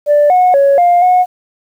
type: tone with pitch steps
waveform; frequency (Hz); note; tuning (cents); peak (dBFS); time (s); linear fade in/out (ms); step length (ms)
sine; 587 / 729 / 557 / 703 / 728; D5 / F#5 / C#5 / F5 / F#5; -1 / -26 / +8 / +11 / -28; -4; 0.06-1.26; 50; 240
effects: tanh soft clip ceiling -3 dBFS + 7-bit